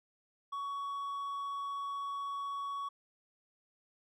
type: tone with hard clipping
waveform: sine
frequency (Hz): 1121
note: C#6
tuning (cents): +19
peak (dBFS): -37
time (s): 0.52-2.89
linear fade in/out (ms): 10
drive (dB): 3
effects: none